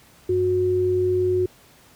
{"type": "tone pair together", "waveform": "sine", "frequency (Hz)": [96.4, 365], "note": ["G2", "F#4"], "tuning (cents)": [-28, -24], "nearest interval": "octave + major seventh", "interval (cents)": 2304, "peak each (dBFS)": [-27, -18], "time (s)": [0.29, 1.46], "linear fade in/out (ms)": 5, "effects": ["pink hiss -52 dBFS RMS until 1.95 s", "high-pass 60 Hz 12 dB/octave"]}